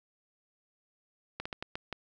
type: slowing click train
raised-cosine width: 0.3 ms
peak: -20 dBFS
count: 6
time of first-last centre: 1.4-1.927 s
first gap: 55 ms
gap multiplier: 1.33
effects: none